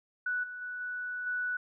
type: tone with level steps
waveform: sine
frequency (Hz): 1480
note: F#6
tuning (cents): 0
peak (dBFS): -29 / -39 / -36 / -34 / -30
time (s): 0.26-1.57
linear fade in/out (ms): 5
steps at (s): 0.43 / 0.61 / 0.8 / 1.26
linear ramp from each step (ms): 10
effects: none